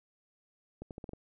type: accelerating click train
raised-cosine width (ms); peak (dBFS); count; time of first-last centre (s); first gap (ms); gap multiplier
2; -29; 6; 0.82-1.134; 88; 0.83
effects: none